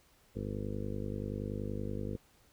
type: harmonic tone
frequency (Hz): 50.5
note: G#1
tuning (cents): -48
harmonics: 1 / 2 / 3 / 4 / 5 / 6 / 7 / 8 / 9 / 10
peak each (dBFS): -43 / -40 / -46 / -42 / -44 / -50 / -46 / -51 / -45 / -48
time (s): 0.35-2.17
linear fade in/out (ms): 10
effects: pink hiss -66 dBFS RMS until 2.52 s